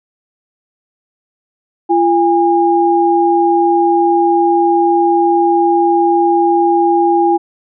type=tone pair together; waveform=sine; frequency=342.4 / 814.4 Hz; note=F4 / G#5; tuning=-34 / -34 cents; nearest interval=octave + minor third; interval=1500 cents; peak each=-11 dBFS; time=1.89-7.38 s; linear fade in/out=20 ms; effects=none